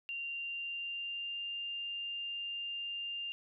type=tone with pitch glide; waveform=sine; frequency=2774 to 2798 Hz; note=F7 to F7; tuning=-12 to +3 cents; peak=-37 dBFS; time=0.09-3.32 s; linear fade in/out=0 ms; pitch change=+15 cents; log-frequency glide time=0.21-1.41 s; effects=none